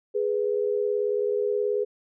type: tone pair together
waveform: sine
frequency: 415.3 / 493.9 Hz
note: G#4 / B4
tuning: 0 / 0 cents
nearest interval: minor third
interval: 300 cents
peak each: -24 / -27 dBFS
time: 0.14-1.85 s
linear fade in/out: 20 ms
effects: none